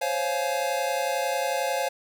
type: chord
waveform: square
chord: Db major seventh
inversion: third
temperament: equal with one note detuned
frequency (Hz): 523.3 / 554.4 / 698.5 / 844.6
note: C5 / Db5 / F5 / Ab5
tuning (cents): 0 / 0 / 0 / +29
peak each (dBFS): -31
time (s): 0.01-1.89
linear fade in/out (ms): 10
effects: none